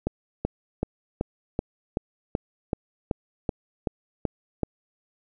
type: click train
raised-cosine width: 2 ms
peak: -11 dBFS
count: 13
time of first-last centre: 0.07-4.633 s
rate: 2.63 Hz
effects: none